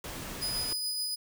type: noise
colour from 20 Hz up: pink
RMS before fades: -40 dBFS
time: 0.04-0.73 s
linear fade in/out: 2 ms
type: tone with tremolo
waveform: sawtooth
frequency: 4978 Hz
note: D#8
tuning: in tune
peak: -27 dBFS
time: 0.41-1.16 s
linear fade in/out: 20 ms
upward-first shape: sine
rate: 7 Hz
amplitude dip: 25%
effects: none